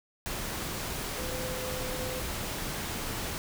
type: tone in noise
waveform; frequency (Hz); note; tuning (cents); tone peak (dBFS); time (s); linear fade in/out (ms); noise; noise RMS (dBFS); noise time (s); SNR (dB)
sine; 510; C5; -44; -37; 1.18-2.2; 0; pink; -35; 0.26-3.38; -5
effects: none